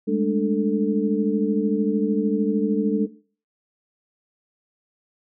sine tone cluster, 203.6 / 216.8 / 295.2 / 443.5 Hz, G#3 / A3 / D4 / A4, -34 / -25 / +9 / +14 cents, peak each -24 dBFS, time 0.07-3.07 s, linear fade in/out 20 ms, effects noise-tail reverb RT60 0.4 s tail -17 dB re dry

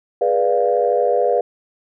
sine chord, G# diminished seventh, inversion none, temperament equal with one note detuned, 415.3 / 488.8 / 587.3 / 698.5 Hz, G#4 / B4 / D5 / F5, 0 / -18 / 0 / 0 cents, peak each -21 / -17 / -20 / -20 dBFS, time 0.21-1.41 s, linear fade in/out 5 ms, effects tanh soft clip ceiling -3 dBFS

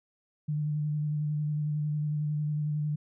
sine tone with vibrato, 150 Hz, D3, 37 cents sharp, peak -27 dBFS, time 0.48-2.96 s, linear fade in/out 10 ms, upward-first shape square, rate 11 Hz, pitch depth 16 cents each way, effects none

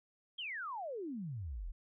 sine exponential sweep, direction down, 3308 to 34.51 Hz, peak -39 dBFS, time 0.38-1.72 s, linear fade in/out 10 ms, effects none

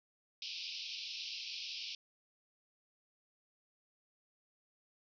white band-pass noise, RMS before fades -44 dBFS, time 0.42-1.95 s, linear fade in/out 2 ms, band 2400 to 5500 Hz, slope 96 dB/octave, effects none

